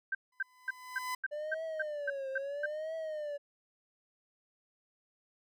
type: tone bursts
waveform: sine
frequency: 1565 Hz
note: G6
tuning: 3 cents flat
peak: -30 dBFS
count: 10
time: 0.12-2.66 s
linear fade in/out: 5 ms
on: 29 ms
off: 250 ms
type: tone with exponential growth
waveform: 30% pulse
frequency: 1008 Hz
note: B5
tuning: 35 cents sharp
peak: -30 dBFS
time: 0.32-1.15 s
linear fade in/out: 5 ms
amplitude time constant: 180 ms
type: tone with vibrato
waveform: triangle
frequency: 587.3 Hz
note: D5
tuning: in tune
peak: -34 dBFS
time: 1.31-3.38 s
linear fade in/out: 20 ms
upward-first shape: triangle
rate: 0.76 Hz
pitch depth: 180 cents each way
effects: none